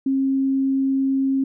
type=tone; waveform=sine; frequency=269.1 Hz; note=C4; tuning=49 cents sharp; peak=-17 dBFS; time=0.06-1.44 s; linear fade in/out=5 ms; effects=none